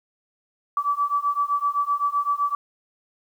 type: beating tone pair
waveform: sine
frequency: 1149 / 1156.8 Hz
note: D6 / D6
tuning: -38 / -27 cents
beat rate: 7.8 Hz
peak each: -24 / -23 dBFS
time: 0.77-2.55 s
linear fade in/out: 2 ms
effects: 9-bit